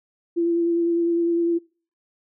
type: tone with vibrato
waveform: sine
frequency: 339.3 Hz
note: F4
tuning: 50 cents flat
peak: -18 dBFS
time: 0.36-1.59 s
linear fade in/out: 20 ms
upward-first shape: sine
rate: 9.9 Hz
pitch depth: 17 cents each way
effects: noise-tail reverb RT60 0.4 s tail -24 dB re dry